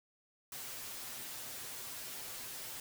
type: noise with comb filter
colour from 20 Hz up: white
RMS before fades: -45 dBFS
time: 0.52-2.8 s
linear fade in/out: 2 ms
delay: 7.8 ms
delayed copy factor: +0.8
effects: none